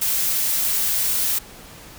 blue noise, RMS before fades -21 dBFS, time 0.01-1.39 s, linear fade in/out 10 ms, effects pink hiss -42 dBFS RMS until 1.98 s

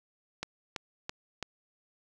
click train, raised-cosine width 0.2 ms, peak -17 dBFS, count 4, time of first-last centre 0.43-1.427 s, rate 3.01 Hz, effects none

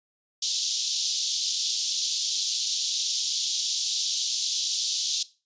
white band-pass noise, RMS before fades -28 dBFS, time 0.42-5.23 s, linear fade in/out 5 ms, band 3300 to 6600 Hz, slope 48 dB/octave, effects noise-tail reverb RT60 0.3 s tail -18 dB re dry + resampled to 16000 Hz

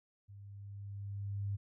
sine tone with level ramp, 100.3 Hz, G2, 40 cents sharp, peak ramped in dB -50 to -33 dBFS, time 0.28-1.57 s, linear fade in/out 20 ms, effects none

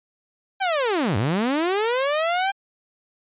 sawtooth linear two-way sweep, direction down then up, 799 to 92.5 to 799 Hz, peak -16 dBFS, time 0.6-2.52 s, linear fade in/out 20 ms, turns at 1.17 s, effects resampled to 8000 Hz

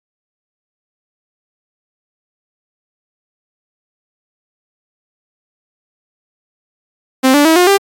sawtooth tone with pitch steps, 261.6 / 290.3 / 322.1 / 357.4 / 396.5 Hz, C4 / D4 / E4 / F4 / G4, 0 / -20 / -40 / +40 / +20 cents, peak -3 dBFS, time 7.23-7.78 s, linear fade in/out 20 ms, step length 110 ms, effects AAC 64 kbps

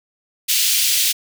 pink high-pass noise, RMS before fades -17 dBFS, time 0.48-1.13 s, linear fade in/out 20 ms, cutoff 2800 Hz, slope 24 dB/octave, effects none

